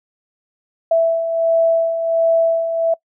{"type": "beating tone pair", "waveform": "sine", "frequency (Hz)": [659.3, 660.7], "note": ["E5", "E5"], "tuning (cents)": [0, 4], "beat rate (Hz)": 1.4, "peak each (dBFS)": [-21, -13], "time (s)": [0.91, 2.94], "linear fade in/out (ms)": 5, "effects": ["noise-tail reverb RT60 0.1 s tail -23 dB re dry"]}